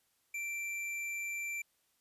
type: tone with tanh clipping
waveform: triangle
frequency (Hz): 2349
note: D7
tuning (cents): 0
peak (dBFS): -38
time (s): 0.34-1.62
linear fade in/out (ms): 5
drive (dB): 17
effects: white hiss -75 dBFS RMS until 2 s + resampled to 32000 Hz